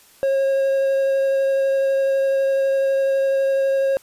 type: tone with vibrato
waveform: triangle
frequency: 542 Hz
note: C#5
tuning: 39 cents flat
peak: -14 dBFS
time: 0.23-3.97 s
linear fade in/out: 0 ms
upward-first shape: sine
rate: 12 Hz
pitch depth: 8 cents each way
effects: white hiss -51 dBFS RMS until 4.02 s + resampled to 32000 Hz